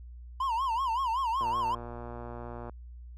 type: tone with vibrato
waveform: triangle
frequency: 987.8 Hz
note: B5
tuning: in tune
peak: -25 dBFS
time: 0.4-1.75 s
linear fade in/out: 5 ms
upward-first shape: sine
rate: 5.3 Hz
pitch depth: 180 cents each way
type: click train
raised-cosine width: 1 ms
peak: -28 dBFS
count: 154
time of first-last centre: 1.41-2.696 s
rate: 119 Hz
effects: added 60 Hz sine -43 dBFS peak until 3.17 s